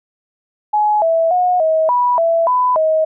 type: tone with pitch steps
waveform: sine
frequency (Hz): 843 / 657 / 724 / 637 / 980 / 665 / 999 / 632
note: G#5 / E5 / F#5 / D#5 / B5 / E5 / B5 / D#5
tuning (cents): +26 / -6 / -38 / +41 / -14 / +15 / +20 / +27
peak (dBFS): -11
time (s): 0.73-3.05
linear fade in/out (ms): 10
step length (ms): 290
effects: none